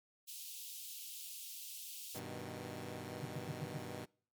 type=high-pass noise; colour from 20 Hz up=white; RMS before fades=-48 dBFS; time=0.27-2.2 s; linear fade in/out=20 ms; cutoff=2700 Hz; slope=48 dB/octave
type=chord; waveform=10% pulse; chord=G augmented; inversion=none; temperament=equal; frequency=98 / 123.47 / 155.56 Hz; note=G2 / B2 / D#3; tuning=0 / 0 / 0 cents; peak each=-40 / -39 / -41 dBFS; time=2.14-4.06 s; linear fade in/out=20 ms
type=tone bursts; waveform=sine; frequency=147.6 Hz; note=D3; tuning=9 cents sharp; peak=-38 dBFS; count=5; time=3.22-3.781 s; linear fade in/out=10 ms; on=41 ms; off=89 ms
effects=noise-tail reverb RT60 0.5 s tail -26 dB re dry + MP3 96 kbps